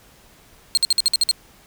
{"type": "tone bursts", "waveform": "35% pulse", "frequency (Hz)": 4213, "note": "C8", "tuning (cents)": 11, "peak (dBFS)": -12, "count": 8, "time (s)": [0.75, 1.312], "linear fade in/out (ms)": 0, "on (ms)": 23, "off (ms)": 54, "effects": ["pink hiss -51 dBFS RMS until 1.66 s"]}